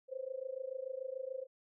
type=tone with amplitude modulation; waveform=sine; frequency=523.3 Hz; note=C5; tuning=in tune; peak=-35 dBFS; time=0.08-1.47 s; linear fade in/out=50 ms; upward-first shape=sine; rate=26.9 Hz; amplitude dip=90%; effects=none